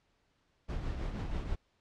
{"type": "noise with tremolo", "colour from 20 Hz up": "brown", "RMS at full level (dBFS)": -34, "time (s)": [0.68, 1.56], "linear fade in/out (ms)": 20, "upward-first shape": "triangle", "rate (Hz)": 6.2, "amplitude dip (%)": 50, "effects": ["pink hiss -74 dBFS RMS until 1.8 s", "low-pass 5000 Hz 12 dB/octave"]}